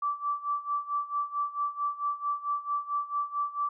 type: tone with tremolo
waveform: sine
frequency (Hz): 1162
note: D6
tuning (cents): -19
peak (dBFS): -25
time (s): 0.02-3.69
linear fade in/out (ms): 5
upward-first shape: sine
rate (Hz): 4.5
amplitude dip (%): 85
effects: none